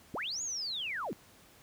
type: linear two-way sweep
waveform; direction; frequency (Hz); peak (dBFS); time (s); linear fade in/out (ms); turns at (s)
sine; up then down; 140.9 to 6910 to 140.9; -34; 0.14-1.13; 0; 0.42
effects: pink hiss -59 dBFS RMS until 1.62 s + high-pass 60 Hz 12 dB/octave